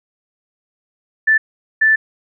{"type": "tone bursts at uneven times", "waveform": "sine", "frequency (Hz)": 1760, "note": "A6", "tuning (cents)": 0, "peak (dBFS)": -9, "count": 2, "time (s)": [[1.27, 1.38], [1.81, 1.96]], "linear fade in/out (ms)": 10, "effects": []}